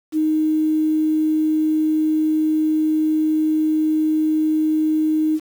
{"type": "tone with quantisation", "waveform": "sine", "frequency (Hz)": 311.1, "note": "D#4", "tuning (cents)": 0, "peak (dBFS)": -15, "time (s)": [0.12, 5.4], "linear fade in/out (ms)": 50, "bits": 7, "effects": []}